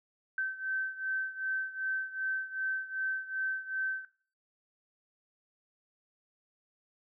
sine beating tone pair, 1543 / 1545.6 Hz, G6 / G6, -28 / -25 cents, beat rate 2.6 Hz, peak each -33 / -37 dBFS, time 0.38-4.05 s, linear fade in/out 2 ms, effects noise-tail reverb RT60 0.4 s tail -17 dB re dry

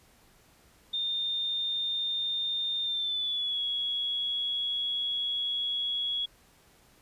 sine tone with pitch glide, 3626 to 3344 Hz, A#7 to G#7, -49 to +11 cents, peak -28 dBFS, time 0.93-6.26 s, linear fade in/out 10 ms, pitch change -140 cents, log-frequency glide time 2.83-3.61 s, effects pink hiss -61 dBFS RMS until 7.01 s + resampled to 32000 Hz

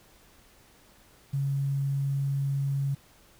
sine tone with quantisation, 138.59 Hz, C#3, in tune, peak -25 dBFS, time 1.33-2.95 s, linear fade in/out 10 ms, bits 9, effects pink hiss -58 dBFS RMS until 3.39 s

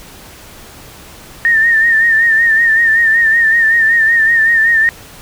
sine tone with vibrato, 1818 Hz, A#6, 44 cents flat, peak -7 dBFS, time 1.45-4.89 s, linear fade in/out 0 ms, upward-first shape sine, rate 5.3 Hz, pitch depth 55 cents each way, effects pink hiss -36 dBFS RMS until 5.21 s

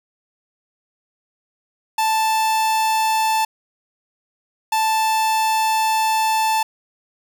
45% pulse tone bursts at uneven times, 880 Hz, A5, in tune, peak -16 dBFS, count 2, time 1.98-3.45 / 4.72-6.63 s, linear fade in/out 5 ms, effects none

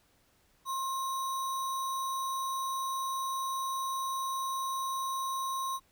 sine tone with sample-and-hold, 1065 Hz, C6, 30 cents sharp, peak -31 dBFS, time 0.65-5.8 s, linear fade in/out 50 ms, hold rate 4900 Hz, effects pink hiss -68 dBFS RMS until 5.91 s

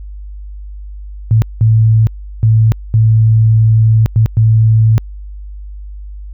sine tone bursts at uneven times, 111 Hz, A2, 16 cents sharp, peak -5 dBFS, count 6, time 1.31-1.42 / 1.61-2.07 / 2.43-2.72 / 2.94-4.06 / 4.16-4.26 / 4.37-4.98 s, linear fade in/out 0 ms, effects added 50 Hz sine -25 dBFS peak until 6.33 s

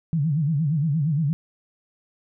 sine tone with vibrato, 151.7 Hz, D#3, 44 cents flat, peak -19 dBFS, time 0.13-1.33 s, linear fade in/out 0 ms, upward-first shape sine, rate 8.6 Hz, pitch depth 170 cents each way, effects none

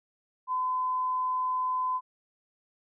sine tone, 1017 Hz, C6, 50 cents flat, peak -26 dBFS, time 0.47-2.01 s, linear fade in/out 50 ms, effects none

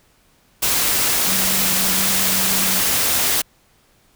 sine tone in noise, 190 Hz, F#3, 46 cents sharp, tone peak -28 dBFS, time 1.27-2.81 s, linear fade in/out 10 ms, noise white, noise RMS -18 dBFS, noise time 0.62-3.42 s, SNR -13 dB, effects pink hiss -57 dBFS RMS until 4.15 s

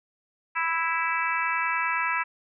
harmonic tone, 329.6 Hz, E4, in tune, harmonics 3 / 4 / 5 / 6 / 7 / 8, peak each -29 / -30 / -31 / -32 / -32 / -33 dBFS, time 0.55-2.24 s, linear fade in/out 20 ms, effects none

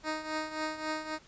10% pulse tone with tremolo, 311.1 Hz, D#4, in tune, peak -22 dBFS, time 0.03-1.19 s, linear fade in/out 50 ms, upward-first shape triangle, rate 3.7 Hz, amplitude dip 75%, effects pink hiss -58 dBFS RMS until 1.27 s + resampled to 16000 Hz

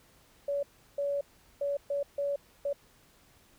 sine tone bursts at uneven times, 567 Hz, C#5, 39 cents sharp, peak -28 dBFS, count 6, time 0.48-0.63 / 0.98-1.21 / 1.61-1.77 / 1.9-2.03 / 2.18-2.36 / 2.65-2.73 s, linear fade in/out 5 ms, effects pink hiss -62 dBFS RMS until 3.58 s

